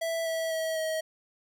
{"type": "tone with pitch steps", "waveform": "square", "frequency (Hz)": [659.3, 651.4, 643.5, 635.7], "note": ["E5", "E5", "E5", "D#5"], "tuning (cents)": [0, -21, -42, 37], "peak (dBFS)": -29, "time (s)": [0.01, 1.01], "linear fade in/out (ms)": 10, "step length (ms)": 250, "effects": []}